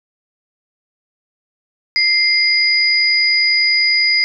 sine tone pair together, 2093 / 4915 Hz, C7 / D#8, 0 / -22 cents, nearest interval octave + minor third, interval 1478 cents, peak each -14 dBFS, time 1.96-4.24 s, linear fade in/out 0 ms, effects none

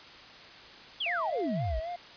sine exponential sweep, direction down, 3527 to 48.6 Hz, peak -29 dBFS, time 1-1.8 s, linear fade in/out 10 ms
triangle tone with vibrato, 670 Hz, E5, 28 cents sharp, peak -32 dBFS, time 1.06-1.96 s, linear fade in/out 5 ms, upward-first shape sine, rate 3.8 Hz, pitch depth 97 cents each way
effects white hiss -49 dBFS RMS until 2.16 s + resampled to 11025 Hz

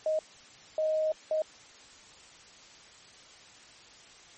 sine tone bursts at uneven times, 625 Hz, D#5, 8 cents sharp, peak -25 dBFS, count 3, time 0.06-0.19 / 0.78-1.12 / 1.31-1.42 s, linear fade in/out 2 ms, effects white hiss -53 dBFS RMS until 4.37 s + MP3 32 kbps

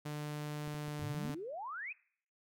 sawtooth tone with pitch glide, 149.1 to 147.73 Hz, D3 to D3, +27 to +11 cents, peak -35 dBFS, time 0.05-1.35 s, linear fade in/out 10 ms, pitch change -16 cents, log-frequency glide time 0.81-1.2 s
clicks, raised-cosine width 3 ms, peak -37 dBFS, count 8, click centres 0.677 / 0.745 / 0.882 / 0.995 / 1.037 / 1.145 / 1.253 / 1.294 s
sine exponential sweep, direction up, 90 to 2637 Hz, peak -40 dBFS, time 1.01-1.93 s, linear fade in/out 10 ms
effects noise-tail reverb RT60 0.6 s tail -23 dB re dry

